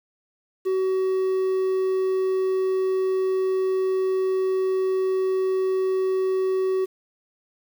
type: tone with quantisation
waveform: triangle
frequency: 377.5 Hz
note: F#4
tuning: 35 cents sharp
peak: -18 dBFS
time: 0.65-6.86 s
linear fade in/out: 20 ms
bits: 8
effects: none